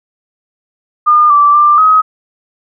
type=tone with pitch steps; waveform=sine; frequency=1212 / 1165 / 1186 / 1267 Hz; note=D#6 / D6 / D6 / D#6; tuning=-46 / -14 / +17 / +31 cents; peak=-4 dBFS; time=1.06-2.02 s; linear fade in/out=20 ms; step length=240 ms; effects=none